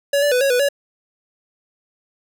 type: tone with pitch steps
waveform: square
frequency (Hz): 565 / 581 / 498.1 / 552 / 493 / 565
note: C#5 / D5 / B4 / C#5 / B4 / C#5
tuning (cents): +33 / -19 / +15 / -7 / -3 / +33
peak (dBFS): -15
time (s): 0.13-0.688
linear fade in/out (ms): 5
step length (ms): 93
effects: none